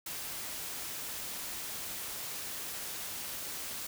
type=noise; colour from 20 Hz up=white; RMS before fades=-40 dBFS; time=0.06-3.87 s; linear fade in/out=5 ms; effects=none